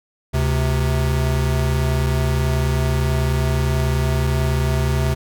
square tone pair together, 72.32 / 130.81 Hz, D2 / C3, -26 / 0 cents, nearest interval minor seventh, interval 1026 cents, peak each -20 dBFS, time 0.33-5.15 s, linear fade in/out 20 ms, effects none

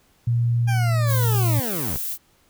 sine tone with pitch glide, 118.3 to 116.2 Hz, A#2 to A#2, +26 to -5 cents, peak -17 dBFS, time 0.27-1.6 s, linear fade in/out 5 ms, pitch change -31 cents, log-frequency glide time 0.66-0.96 s
20% pulse linear sweep, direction down, 811 to 45.84 Hz, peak -22 dBFS, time 0.67-1.98 s, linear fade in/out 20 ms
violet noise, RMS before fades -28 dBFS, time 1.06-2.18 s, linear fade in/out 50 ms
effects pink hiss -60 dBFS RMS until 2.49 s

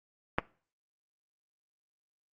clicks, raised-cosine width 0.5 ms, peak -10 / -24 dBFS, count 2, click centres 0.385 / 0.391 s, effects noise-tail reverb RT60 0.4 s tail -21 dB re dry + Opus 32 kbps

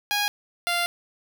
10% pulse tone pair in turn, 823 / 695.6 Hz, G#5 / F5, -16 / -7 cents, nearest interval minor third, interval 291 cents, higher first, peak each -14 dBFS, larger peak neither, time 0.11-0.28 / 0.67-0.86 s, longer second, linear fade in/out 0 ms, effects none

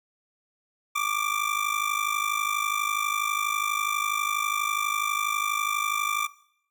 25% pulse ring-modulated tone, 1174.7 Hz, D6, in tune, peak -18 dBFS, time 0.95-6.27 s, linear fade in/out 10 ms, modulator 26.1 Hz, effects noise-tail reverb RT60 0.7 s tail -20 dB re dry

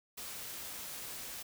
white noise, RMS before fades -44 dBFS, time 0.17-1.43 s, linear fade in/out 10 ms, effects none

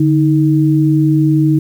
sine tone pair together, 147.1 / 314.6 Hz, D3 / D#4, +3 / +19 cents, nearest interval octave + minor second, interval 1316 cents, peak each -11 dBFS, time 0-1.59 s, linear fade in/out 5 ms, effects 7-bit

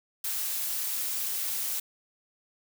blue noise with amplitude modulation, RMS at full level -29 dBFS, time 0.24-1.8 s, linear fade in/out 5 ms, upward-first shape sine, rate 265 Hz, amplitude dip 50%, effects none

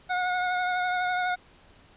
25% pulse tone with vibrato, 726 Hz, F#5, 33 cents flat, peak -21 dBFS, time 0.09-1.36 s, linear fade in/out 20 ms, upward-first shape triangle, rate 12 Hz, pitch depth 24 cents each way, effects pink hiss -56 dBFS RMS until 1.96 s + resampled to 8000 Hz

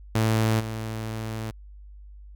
sawtooth tone with level steps, 110.8 Hz, A2, 13 cents sharp, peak -16 / -26 dBFS, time 0.15-1.51 s, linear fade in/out 5 ms, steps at 0.59 s, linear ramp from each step 20 ms, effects added 50 Hz sine -42 dBFS peak until 2.35 s

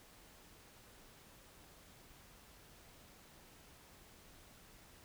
silence, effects pink hiss -61 dBFS RMS until 5.04 s

